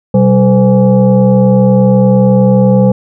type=tone with frequency modulation; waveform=sine; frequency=193.7 Hz; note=G3; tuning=20 cents flat; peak=-4 dBFS; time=0.14-2.92 s; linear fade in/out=5 ms; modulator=319 Hz; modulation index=1.1; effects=none